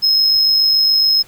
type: tone with amplitude modulation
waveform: triangle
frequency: 5150 Hz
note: E8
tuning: 41 cents flat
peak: -8 dBFS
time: 0.02-1.23 s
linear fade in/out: 20 ms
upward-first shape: sine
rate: 47.1 Hz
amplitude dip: 25%
effects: pink hiss -45 dBFS RMS until 1.27 s